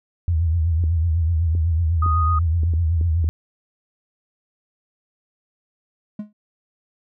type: tone with vibrato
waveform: sine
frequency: 82.41 Hz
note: E2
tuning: in tune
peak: -16 dBFS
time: 0.28-3.29 s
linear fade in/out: 0 ms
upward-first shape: triangle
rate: 8 Hz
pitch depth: 120 cents each way
type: clicks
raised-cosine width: 3 ms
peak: -21 dBFS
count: 7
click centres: 0.839 / 1.551 / 2.062 / 2.634 / 2.737 / 3.012 / 3.243 s
type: tone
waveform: sine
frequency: 1243 Hz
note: D#6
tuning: 2 cents flat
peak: -20 dBFS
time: 2.02-2.39 s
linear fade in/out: 5 ms
type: tone with exponential decay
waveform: triangle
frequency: 209.8 Hz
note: G#3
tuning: 18 cents sharp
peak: -21 dBFS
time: 6.19-6.33 s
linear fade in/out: 5 ms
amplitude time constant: 29 ms
effects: none